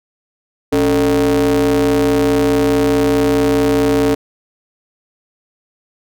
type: ring-modulated tone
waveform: square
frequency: 82.41 Hz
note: E2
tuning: in tune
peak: -9 dBFS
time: 0.72-4.15 s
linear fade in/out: 10 ms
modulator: 362 Hz
effects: none